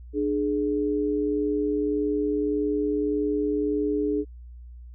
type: tone pair together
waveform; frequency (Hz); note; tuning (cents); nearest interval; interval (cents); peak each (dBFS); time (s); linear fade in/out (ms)
sine; 298.3 / 420; D4 / G#4; +27 / +19; tritone; 592; -25; 0.13-4.25; 50
effects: added 60 Hz sine -40 dBFS peak until 4.94 s